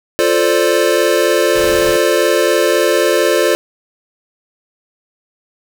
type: chord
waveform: square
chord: D minor seventh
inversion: first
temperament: equal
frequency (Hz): 349.2 / 440 / 523.3 / 587.3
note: F4 / A4 / C5 / D5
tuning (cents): 0 / 0 / 0 / 0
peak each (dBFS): -17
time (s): 0.19-3.55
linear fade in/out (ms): 0
type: noise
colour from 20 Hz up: pink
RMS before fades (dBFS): -26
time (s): 1.55-1.97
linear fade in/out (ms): 5
effects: none